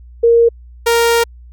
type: tone pair in turn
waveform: sine / sawtooth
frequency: 466.2 / 466.2 Hz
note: A#4 / A#4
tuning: 0 / 0 cents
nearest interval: unison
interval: 0 cents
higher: neither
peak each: -6 dBFS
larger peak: neither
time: 0.23-0.49 / 0.86-1.24 s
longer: second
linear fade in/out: 10 ms
effects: added 60 Hz sine -35 dBFS peak until 1.52 s